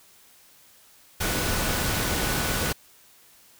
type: tone in noise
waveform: sine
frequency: 1480 Hz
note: F#6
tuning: in tune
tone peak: -36 dBFS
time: 1.2-2.73 s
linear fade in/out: 10 ms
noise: pink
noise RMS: -26 dBFS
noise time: 1.2-2.73 s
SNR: -13 dB
effects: white hiss -55 dBFS RMS until 3.59 s